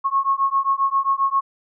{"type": "beating tone pair", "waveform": "sine", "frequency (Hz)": [1089, 1096.5], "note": ["C#6", "C#6"], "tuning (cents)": [-31, -19], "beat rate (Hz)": 7.5, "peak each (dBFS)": -20, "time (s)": [0.04, 1.41], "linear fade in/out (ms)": 20, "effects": []}